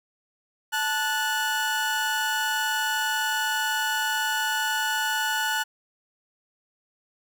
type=tone pair together; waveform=30% pulse; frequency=874 / 1469.9 Hz; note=A5 / F#6; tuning=-12 / -12 cents; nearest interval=major sixth; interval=900 cents; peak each=-25 / -23 dBFS; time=0.72-5.64 s; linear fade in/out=20 ms; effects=none